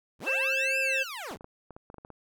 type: linear two-way sweep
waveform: 15% pulse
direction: up then down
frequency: 42 to 2571 to 42 Hz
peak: -30 dBFS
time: 0.19-1.38 s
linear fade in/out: 50 ms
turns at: 0.79 s
type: harmonic tone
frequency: 532 Hz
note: C5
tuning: 29 cents sharp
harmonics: 1 / 3 / 5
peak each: -33 / -33 / -26 dBFS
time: 0.26-1.04 s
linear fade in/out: 20 ms
type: clicks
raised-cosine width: 1 ms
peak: -31 dBFS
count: 11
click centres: 1.311 / 1.358 / 1.409 / 1.444 / 1.707 / 1.765 / 1.901 / 1.943 / 1.983 / 2.049 / 2.103 s
effects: none